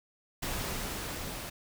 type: noise with level ramp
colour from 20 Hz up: pink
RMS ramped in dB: -34 to -40 dBFS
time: 0.42-1.5 s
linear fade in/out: 10 ms
effects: none